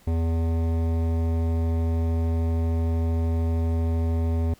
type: tone with hard clipping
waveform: sine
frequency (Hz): 82.41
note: E2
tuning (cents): 0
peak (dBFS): -23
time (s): 0.07-4.54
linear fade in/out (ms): 5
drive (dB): 15
effects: pink hiss -56 dBFS RMS until 4.59 s